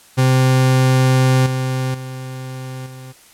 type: tone with level steps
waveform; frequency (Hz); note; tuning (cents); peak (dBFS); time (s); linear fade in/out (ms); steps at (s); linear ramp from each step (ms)
40% pulse; 129.9; C3; -12; -10 / -17 / -26 / -32; 0.17-3.13; 20; 1.46 / 1.94 / 2.86; 5
effects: white hiss -47 dBFS RMS until 3.33 s + low-pass 12000 Hz 12 dB/octave